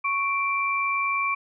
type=tone pair together; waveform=sine; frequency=1108.7 / 2349 Hz; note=C#6 / D7; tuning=0 / 0 cents; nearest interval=octave + minor second; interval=1300 cents; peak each=-25 dBFS; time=0.04-1.35 s; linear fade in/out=10 ms; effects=none